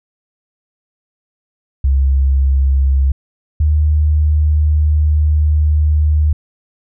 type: tone pair in turn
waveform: sine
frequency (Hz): 67.6 / 75.88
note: C#2 / D#2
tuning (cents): -43 / -43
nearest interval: major second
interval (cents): 200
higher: second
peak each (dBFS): -9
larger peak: neither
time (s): 1.84-3.12 / 3.6-6.33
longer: second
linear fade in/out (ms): 5
effects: none